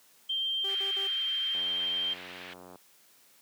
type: tone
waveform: sine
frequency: 3156 Hz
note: G7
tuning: 11 cents sharp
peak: -28 dBFS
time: 0.29-2.14 s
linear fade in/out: 10 ms
type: tone bursts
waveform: sawtooth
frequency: 392 Hz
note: G4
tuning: in tune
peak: -37 dBFS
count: 3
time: 0.64-1.074 s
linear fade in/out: 5 ms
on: 110 ms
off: 52 ms
type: band-pass noise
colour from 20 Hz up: white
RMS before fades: -46 dBFS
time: 0.68-2.54 s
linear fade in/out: 10 ms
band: 1500 to 3200 Hz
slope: 24 dB/octave
type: click train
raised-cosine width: 1 ms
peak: -34 dBFS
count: 110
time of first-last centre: 1.55-2.757 s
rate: 90.3 Hz
effects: white hiss -61 dBFS RMS until 3.41 s + high-pass 150 Hz 12 dB/octave